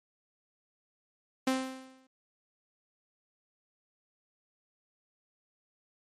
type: tone with exponential decay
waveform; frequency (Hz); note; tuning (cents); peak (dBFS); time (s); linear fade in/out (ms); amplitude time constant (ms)
sawtooth; 261.6; C4; 0; -20; 1.47-2.07; 5; 130
effects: low-pass 11000 Hz 12 dB/octave + MP3 64 kbps